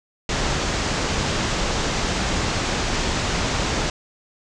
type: low-pass noise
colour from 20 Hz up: pink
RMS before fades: -23 dBFS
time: 0.29-3.9 s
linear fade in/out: 2 ms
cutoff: 7400 Hz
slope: 48 dB/octave
effects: none

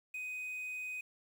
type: tone with quantisation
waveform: triangle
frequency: 2503 Hz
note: D#7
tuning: 10 cents sharp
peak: -37 dBFS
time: 0.14-1.01 s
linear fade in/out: 5 ms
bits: 10
effects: none

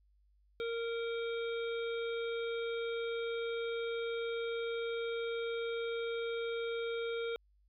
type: harmonic tone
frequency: 463.2 Hz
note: A#4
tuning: 11 cents flat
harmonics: 1 / 3 / 5 / 7 / 8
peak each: -35 / -45 / -47 / -51 / -50 dBFS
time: 0.6-7.36 s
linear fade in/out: 0 ms
effects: added 50 Hz sine -66 dBFS peak until 7.68 s

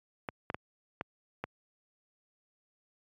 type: clicks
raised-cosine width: 0.5 ms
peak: -19 dBFS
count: 5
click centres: 0.288 / 0.501 / 0.545 / 1.011 / 1.44 s
effects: high-pass 80 Hz 12 dB/octave + MP3 96 kbps

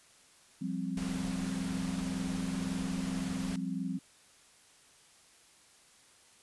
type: chord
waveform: sine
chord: F suspended second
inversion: none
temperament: just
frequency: 174.61 / 196.44 / 261.9 Hz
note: F3 / G3 / C4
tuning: 0 / +4 / +2 cents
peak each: -37 dBFS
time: 0.61-3.99 s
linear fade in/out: 10 ms
type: noise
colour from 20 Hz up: pink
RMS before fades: -43 dBFS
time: 0.97-3.56 s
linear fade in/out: 2 ms
effects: white hiss -61 dBFS RMS until 6.42 s + resampled to 24000 Hz

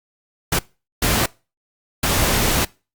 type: noise bursts at uneven times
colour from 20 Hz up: pink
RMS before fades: -18 dBFS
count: 3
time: 0.52-0.59 / 1.02-1.26 / 2.03-2.65 s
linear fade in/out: 5 ms
effects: noise-tail reverb RT60 0.3 s tail -23 dB re dry + Opus 48 kbps

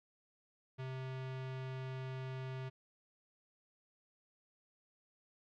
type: tone with low-pass filter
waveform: square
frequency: 130.8 Hz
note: C3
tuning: in tune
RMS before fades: -43 dBFS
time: 0.78-2.7 s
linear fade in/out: 20 ms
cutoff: 3100 Hz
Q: 1.1
effects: none

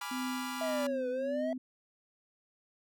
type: chord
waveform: sawtooth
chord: G# diminished seventh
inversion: none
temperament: equal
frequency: 830.6 / 987.8 / 1174.7 / 1396.9 Hz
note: G#5 / B5 / D6 / F6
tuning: 0 / 0 / 0 / 0 cents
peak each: -41 / -38 / -40 / -40 dBFS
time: 0.01-0.87 s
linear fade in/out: 5 ms
type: tone with tremolo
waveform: sine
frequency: 255.8 Hz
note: C4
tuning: 39 cents flat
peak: -34 dBFS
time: 0.11-1.58 s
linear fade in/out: 5 ms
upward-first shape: sine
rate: 1.7 Hz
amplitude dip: 55%
type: exponential two-way sweep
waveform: triangle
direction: down then up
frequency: 659.3 to 493.9 to 659.3 Hz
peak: -30 dBFS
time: 0.61-1.53 s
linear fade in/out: 2 ms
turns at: 1.09 s
effects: none

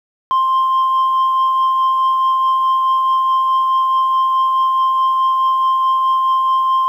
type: tone with tremolo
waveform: sine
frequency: 1051 Hz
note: C6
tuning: 7 cents sharp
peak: -8 dBFS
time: 0.31-6.88 s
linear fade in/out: 0 ms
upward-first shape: triangle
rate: 4.7 Hz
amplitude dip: 35%
effects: tanh soft clip ceiling -10 dBFS + 8-bit

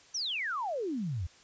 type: exponential sweep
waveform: sine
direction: down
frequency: 6150 to 77 Hz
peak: -31 dBFS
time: 0.14-1.27 s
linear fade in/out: 10 ms
effects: white hiss -58 dBFS RMS until 1.43 s + resampled to 16000 Hz

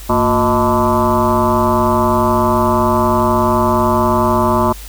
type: tone with frequency modulation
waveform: sine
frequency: 621 Hz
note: D#5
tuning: 3 cents flat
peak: -10 dBFS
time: 0.09-4.73 s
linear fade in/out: 10 ms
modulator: 131 Hz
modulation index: 4
effects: added 50 Hz sine -30 dBFS peak until 4.88 s + white hiss -36 dBFS RMS until 4.88 s

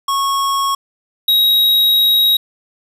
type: tone pair in turn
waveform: square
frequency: 1100 / 3811 Hz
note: C#6 / A#7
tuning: -14 / +38 cents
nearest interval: octave + minor seventh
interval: 2152 cents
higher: second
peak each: -15 / -10 dBFS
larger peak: second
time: 0.08-0.75 / 1.28-2.37 s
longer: second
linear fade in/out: 5 ms
effects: resampled to 32000 Hz + 7-bit

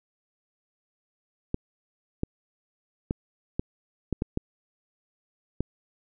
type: clicks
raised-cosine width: 3 ms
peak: -13 dBFS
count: 8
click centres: 1.544 / 2.234 / 3.109 / 3.595 / 4.127 / 4.221 / 4.374 / 5.606 s
effects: none

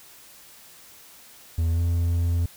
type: tone with pitch glide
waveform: triangle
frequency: 82.41 to 85.37 Hz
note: E2 to F2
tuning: 0 to -39 cents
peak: -18 dBFS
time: 1.58-2.46 s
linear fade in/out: 5 ms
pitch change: +61 cents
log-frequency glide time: 1.7-1.8 s
effects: white hiss -49 dBFS RMS until 2.56 s

